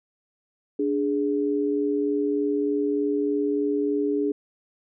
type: tone pair together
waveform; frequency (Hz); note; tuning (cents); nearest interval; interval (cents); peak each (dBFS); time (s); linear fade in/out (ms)
sine; 291.4 / 414.7; D4 / G#4; -13 / -3; tritone; 610; -24 / -24; 0.79-4.32; 5
effects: none